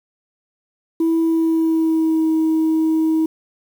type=tone with pitch glide; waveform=sine; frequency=327.9 to 318.7 Hz; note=E4 to D#4; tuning=-9 to +42 cents; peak=-12 dBFS; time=1-3.26 s; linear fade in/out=5 ms; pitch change=-49 cents; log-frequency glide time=1.2-2.3 s; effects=tanh soft clip ceiling -12 dBFS + 7-bit